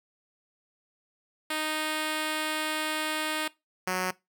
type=tone pair in turn; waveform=5% pulse; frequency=310 / 184.33 Hz; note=D#4 / F#3; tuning=-6 / -6 cents; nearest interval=major sixth; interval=900 cents; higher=first; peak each=-17 / -16 dBFS; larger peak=second; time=1.5-3.48 / 3.87-4.11 s; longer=first; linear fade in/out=5 ms; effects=noise-tail reverb RT60 0.2 s tail -20 dB re dry